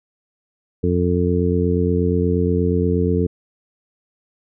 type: harmonic tone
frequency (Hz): 88.4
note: F2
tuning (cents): +22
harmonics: 1 / 2 / 3 / 4 / 5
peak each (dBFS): -20 / -21 / -23 / -25 / -21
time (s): 0.83-3.27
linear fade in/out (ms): 10
effects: none